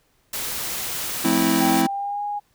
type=noise; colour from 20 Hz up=white; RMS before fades=-28 dBFS; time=0.33-1.82 s; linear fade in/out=5 ms
type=chord; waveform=square; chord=F major seventh; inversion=none; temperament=just; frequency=174.61 / 218.3 / 261.9 / 327.4 Hz; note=F3 / A3 / C4 / E4; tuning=0 / -13 / +2 / -12 cents; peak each=-28 / -25 / -23 / -22 dBFS; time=1.24-1.87 s; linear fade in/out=10 ms
type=tone with pitch glide; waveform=sine; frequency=784 to 823 Hz; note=G5 to G#5; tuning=0 to -16 cents; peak=-24 dBFS; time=1.6-2.4 s; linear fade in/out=20 ms; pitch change=+84 cents; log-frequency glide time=1.81-2.23 s
effects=pink hiss -64 dBFS RMS until 2.54 s